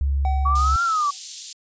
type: tone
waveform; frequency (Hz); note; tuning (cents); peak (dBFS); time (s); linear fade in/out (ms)
sine; 69.3; C#2; 0; -18; 0.01-0.76; 0
type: tone with exponential decay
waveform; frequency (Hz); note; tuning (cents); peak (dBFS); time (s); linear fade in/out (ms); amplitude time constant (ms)
triangle; 759; F#5; +44; -21; 0.25-1.17; 1; 200
type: exponential two-way sweep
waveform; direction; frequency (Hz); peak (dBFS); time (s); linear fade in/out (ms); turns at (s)
sine; up then down; 1124 to 1396.9 to 1124; -18; 0.45-1.11; 10; 0.83
type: high-pass noise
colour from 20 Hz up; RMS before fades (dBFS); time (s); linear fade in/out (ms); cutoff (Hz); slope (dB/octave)
white; -31; 0.55-1.53; 5; 3500; 24
effects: resampled to 16000 Hz